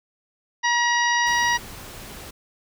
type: harmonic tone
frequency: 955 Hz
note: A#5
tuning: 42 cents sharp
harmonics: 1 / 2 / 3 / 4 / 5 / 6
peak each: -22 / -21 / -31 / -32 / -33 / -29 dBFS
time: 0.63-1.58 s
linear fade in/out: 20 ms
type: noise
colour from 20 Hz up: pink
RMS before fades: -39 dBFS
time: 1.26-2.31 s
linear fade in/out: 10 ms
effects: none